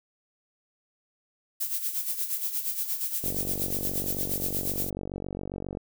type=noise with tremolo; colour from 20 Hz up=violet; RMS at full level=-28 dBFS; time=1.6-4.9 s; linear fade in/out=10 ms; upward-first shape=sine; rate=8.5 Hz; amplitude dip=65%
type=click train; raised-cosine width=2 ms; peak=-21 dBFS; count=121; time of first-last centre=3.24-5.772 s; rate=47.4 Hz
effects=none